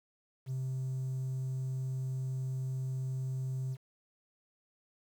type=tone; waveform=triangle; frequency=130.81 Hz; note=C3; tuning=in tune; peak=-30 dBFS; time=0.46-3.77 s; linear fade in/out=50 ms; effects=tanh soft clip ceiling -28 dBFS + 10-bit